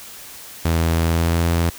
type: tone with pitch glide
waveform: sawtooth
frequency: 82.5 to 84.33 Hz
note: E2 to E2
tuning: +2 to +40 cents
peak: -12 dBFS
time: 0.65-1.7 s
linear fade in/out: 5 ms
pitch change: +38 cents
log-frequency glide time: 1.02-1.43 s
effects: white hiss -38 dBFS RMS until 1.78 s